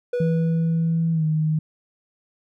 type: tone with exponential decay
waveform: triangle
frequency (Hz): 488.8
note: B4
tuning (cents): -18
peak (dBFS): -18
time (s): 0.13-1.33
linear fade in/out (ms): 5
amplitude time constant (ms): 260
type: tone with pitch glide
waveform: sine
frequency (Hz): 164.81 to 155.74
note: E3 to D#3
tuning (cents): 0 to +2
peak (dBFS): -18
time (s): 0.2-1.59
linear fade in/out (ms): 5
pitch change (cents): -98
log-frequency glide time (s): 1.12-1.24
effects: none